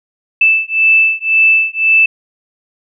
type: beating tone pair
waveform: sine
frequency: 2637 / 2638.9 Hz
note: E7 / E7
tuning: 0 / +1 cents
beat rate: 1.9 Hz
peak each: -11 dBFS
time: 0.41-2.06 s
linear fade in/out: 5 ms
effects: none